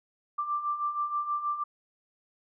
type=beating tone pair; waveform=sine; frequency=1174.7 / 1181 Hz; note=D6 / D6; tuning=0 / +9 cents; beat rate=6.3 Hz; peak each=-35 / -29 dBFS; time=0.38-1.64 s; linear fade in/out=10 ms; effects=none